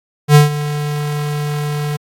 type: tone with ADSR envelope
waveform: square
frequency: 147.8 Hz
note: D3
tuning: 11 cents sharp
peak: -3 dBFS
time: 0.28-1.97 s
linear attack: 71 ms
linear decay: 140 ms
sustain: -15 dB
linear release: 12 ms
effects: AAC 64 kbps